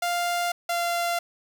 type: tone pair in turn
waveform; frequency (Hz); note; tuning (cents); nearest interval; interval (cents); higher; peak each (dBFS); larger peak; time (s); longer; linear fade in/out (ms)
sawtooth; 698.5 / 690.5; F5 / F5; 0 / -20; unison; 20; first; -20; neither; 0.02-0.52 / 0.69-1.19; neither; 5
effects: none